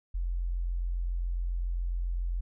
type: tone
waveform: sine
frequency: 43.65 Hz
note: F1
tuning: in tune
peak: -28 dBFS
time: 0.14-2.41 s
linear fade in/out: 10 ms
effects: none